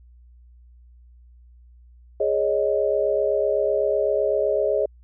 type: chord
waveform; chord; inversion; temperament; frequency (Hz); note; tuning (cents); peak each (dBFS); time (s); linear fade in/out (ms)
sine; Ab suspended fourth; none; equal; 415.3 / 554.4 / 622.3; Ab4 / Db5 / Eb5; 0 / 0 / 0; -23; 2.2-4.86; 5
effects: added 60 Hz sine -47 dBFS peak until 5.03 s